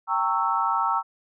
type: chord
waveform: sine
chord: G diminished seventh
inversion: none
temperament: equal with one note detuned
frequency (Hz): 784 / 917.4 / 1108.7 / 1318.5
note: G5 / Bb5 / Db6 / Fb6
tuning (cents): 0 / -28 / 0 / 0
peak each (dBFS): -29 / -25 / -28 / -25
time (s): 0.07-1.03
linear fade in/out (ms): 50
effects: none